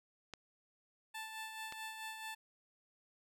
clicks, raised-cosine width 0.2 ms, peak -28 / -28 dBFS, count 2, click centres 0.337 / 1.724 s
15% pulse tone with tremolo, 880 Hz, A5, in tune, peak -36 dBFS, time 1.14-2.35 s, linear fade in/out 10 ms, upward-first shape sine, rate 4.6 Hz, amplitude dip 45%
effects none

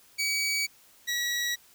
20% pulse tone pair in turn, 2275 / 1925.3 Hz, C#7 / B6, +44 / -45 cents, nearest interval minor third, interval 289 cents, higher first, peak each -21 / -22 dBFS, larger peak first, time 0.18-0.67 / 1.07-1.56 s, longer neither, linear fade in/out 20 ms, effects white hiss -58 dBFS RMS until 1.74 s

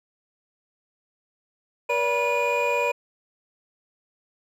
triangle tone cluster, 478.1 / 575 / 971 / 2449 Hz, A#4 / D5 / B5 / D#7, +44 / -37 / -30 / -28 cents, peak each -24 dBFS, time 1.89-2.92 s, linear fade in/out 10 ms, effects tanh soft clip ceiling -12 dBFS

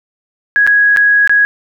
sine tone with dropouts, 1661.2 Hz, G#6, in tune, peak -6 dBFS, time 0.56-1.45 s, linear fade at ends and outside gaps 0 ms, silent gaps 0.666-0.674 / 0.963-0.971 / 1.275-1.295 s, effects none

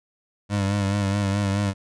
25% pulse tone with vibrato, 100 Hz, G2, 35 cents sharp, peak -17 dBFS, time 0.49-1.74 s, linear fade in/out 50 ms, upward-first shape sine, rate 4.7 Hz, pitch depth 47 cents each way, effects resampled to 22050 Hz

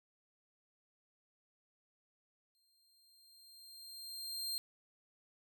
sawtooth tone with exponential growth, 4186 Hz, C8, in tune, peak -33 dBFS, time 2.55-4.58 s, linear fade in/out 0 ms, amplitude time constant 440 ms, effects none

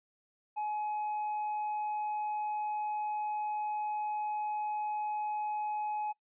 sine tone with tanh clipping, 845 Hz, G#5, 30 cents sharp, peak -33 dBFS, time 0.56-6.13 s, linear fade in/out 20 ms, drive 3 dB, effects noise-tail reverb RT60 0.1 s tail -21 dB re dry + resampled to 8000 Hz

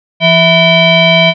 sine tone with frequency modulation, 1480 Hz, F#6, in tune, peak -4 dBFS, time 0.2-1.34 s, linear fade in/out 50 ms, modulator 825 Hz, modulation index 2.3, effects none

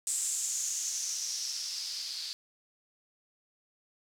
violet noise with low-pass filter sweep, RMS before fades -35 dBFS, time 0.07-2.33 s, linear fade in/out 0 ms, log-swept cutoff 7900 to 4400 Hz, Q 5.4, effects none

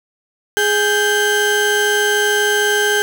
35% pulse tone pair together, 415.3 / 1568 Hz, G#4 / G6, 0 / 0 cents, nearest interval octave + major seventh, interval 2300 cents, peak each -15 / -14 dBFS, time 0.57-3.02 s, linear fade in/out 0 ms, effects none

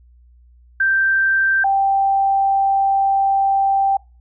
sine tone pair in turn, 1568 / 784 Hz, G6 / G5, 0 / 0 cents, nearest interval octave, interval 1200 cents, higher first, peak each -13 dBFS, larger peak neither, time 0.8-1.64 / 1.64-3.97 s, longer second, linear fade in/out 5 ms, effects noise-tail reverb RT60 0.3 s tail -24 dB re dry + added 60 Hz sine -46 dBFS peak until 4.2 s

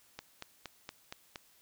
click train, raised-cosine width 0.2 ms, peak -24 dBFS, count 6, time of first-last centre 0.19-1.358 s, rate 4.28 Hz, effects white hiss -65 dBFS RMS until 1.61 s

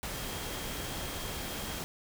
sine tone in noise, 3232 Hz, G#7, 48 cents flat, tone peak -48 dBFS, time 0.14-1.79 s, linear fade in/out 0 ms, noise pink, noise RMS -38 dBFS, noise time 0.03-1.84 s, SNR -13 dB, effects none

